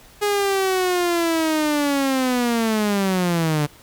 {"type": "linear sweep", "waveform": "sawtooth", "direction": "down", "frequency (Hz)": [416.2, 144.9], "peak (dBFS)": -14, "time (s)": [0.21, 3.67], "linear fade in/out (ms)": 20, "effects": ["pink hiss -48 dBFS RMS until 3.82 s"]}